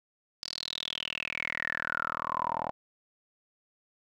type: tone with band-pass filter sweep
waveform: 10% pulse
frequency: 40.22 Hz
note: E1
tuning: 42 cents flat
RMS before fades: -35 dBFS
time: 0.43-2.71 s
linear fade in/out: 0 ms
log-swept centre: 4900 to 790 Hz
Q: 9.6
effects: none